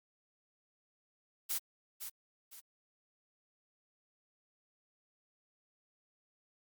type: noise with echo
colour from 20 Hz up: blue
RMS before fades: -35 dBFS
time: 1.49-1.59 s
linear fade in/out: 20 ms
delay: 510 ms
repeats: 2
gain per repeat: -8 dB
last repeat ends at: 2.61 s
effects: Opus 48 kbps